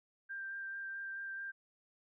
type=tone with vibrato; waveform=sine; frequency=1582 Hz; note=G6; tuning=15 cents sharp; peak=-40 dBFS; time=0.29-1.52 s; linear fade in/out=20 ms; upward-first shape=sine; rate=4.6 Hz; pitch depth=12 cents each way; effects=none